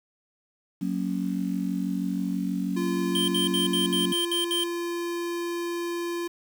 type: chord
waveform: sine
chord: F# major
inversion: none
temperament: just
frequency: 185 / 231.2 / 277.5 Hz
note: F#3 / A#3 / C#4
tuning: 0 / -14 / +2 cents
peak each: -28 / -32 / -30 dBFS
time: 0.81-4.13 s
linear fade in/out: 10 ms
type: tone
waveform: square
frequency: 344 Hz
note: F4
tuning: 26 cents flat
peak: -29 dBFS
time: 2.76-6.28 s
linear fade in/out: 10 ms
type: tone bursts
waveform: square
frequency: 3136 Hz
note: G7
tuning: in tune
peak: -25 dBFS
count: 8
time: 3.15-4.638 s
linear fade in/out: 2 ms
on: 130 ms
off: 64 ms
effects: 8-bit